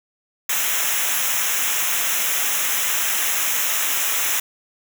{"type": "noise with comb filter", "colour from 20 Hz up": "white", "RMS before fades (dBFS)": -21, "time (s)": [0.49, 4.4], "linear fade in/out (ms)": 5, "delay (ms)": 0.22, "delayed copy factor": -0.85, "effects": []}